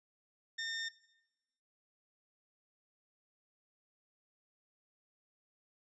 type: tone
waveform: 20% pulse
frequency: 1817 Hz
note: A#6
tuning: 45 cents flat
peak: -32 dBFS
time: 0.58-0.89 s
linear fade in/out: 10 ms
effects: noise-tail reverb RT60 0.9 s tail -17 dB re dry + resampled to 22050 Hz